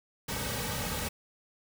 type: noise with comb filter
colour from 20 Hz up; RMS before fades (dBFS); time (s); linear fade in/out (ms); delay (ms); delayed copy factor
pink; -34; 0.28-1.09; 10; 2.9; -0.8
effects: none